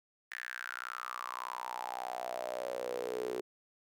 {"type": "tone with high-pass filter sweep", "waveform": "sawtooth", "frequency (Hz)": 61.74, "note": "B1", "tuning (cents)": 0, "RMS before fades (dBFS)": -40, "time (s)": [0.31, 3.41], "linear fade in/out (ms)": 5, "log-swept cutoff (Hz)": [1800, 390], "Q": 7.6, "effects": []}